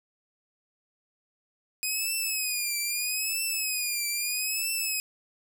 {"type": "tone with vibrato", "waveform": "10% pulse", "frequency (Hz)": 2499, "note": "D#7", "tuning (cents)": 7, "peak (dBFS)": -19, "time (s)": [1.83, 5], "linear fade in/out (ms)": 0, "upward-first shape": "triangle", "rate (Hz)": 0.78, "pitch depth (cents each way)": 120, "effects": []}